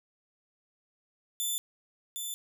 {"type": "tone with echo", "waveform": "10% pulse", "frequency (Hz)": 3520, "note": "A7", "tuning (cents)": 0, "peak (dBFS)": -22, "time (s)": [1.4, 1.58], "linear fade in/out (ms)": 0, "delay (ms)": 760, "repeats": 1, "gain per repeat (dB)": -5, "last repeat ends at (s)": 2.34, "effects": []}